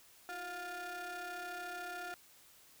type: ring-modulated tone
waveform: 35% pulse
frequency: 347.7 Hz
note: F4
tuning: 8 cents flat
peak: -37 dBFS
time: 0.29-2.14 s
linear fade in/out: 0 ms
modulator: 1060 Hz
effects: white hiss -62 dBFS RMS until 2.8 s